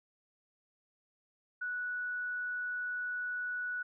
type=tone; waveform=sine; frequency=1474 Hz; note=F#6; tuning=7 cents flat; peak=-34 dBFS; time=1.61-3.83 s; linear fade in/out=10 ms; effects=none